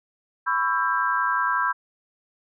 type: chord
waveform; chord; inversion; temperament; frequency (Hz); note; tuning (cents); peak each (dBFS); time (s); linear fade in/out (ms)
sine; C# half-diminished seventh; third; just; 997.9 / 1108.7 / 1330.5 / 1596.6; B5 / C#6 / E6 / G6; +18 / 0 / +16 / +31; -25 / -28 / -26 / -25; 0.46-1.73; 20
effects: none